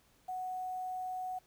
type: tone with quantisation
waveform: sine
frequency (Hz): 740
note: F#5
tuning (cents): 0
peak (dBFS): -36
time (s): 0.28-1.39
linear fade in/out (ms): 10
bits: 10
effects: pink hiss -68 dBFS RMS until 1.46 s